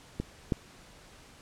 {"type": "clicks", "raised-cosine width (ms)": 3, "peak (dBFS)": [-18, -13], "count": 2, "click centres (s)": [0.2, 0.522], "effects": ["pink hiss -54 dBFS RMS until 1.41 s", "low-pass 9000 Hz 12 dB/octave"]}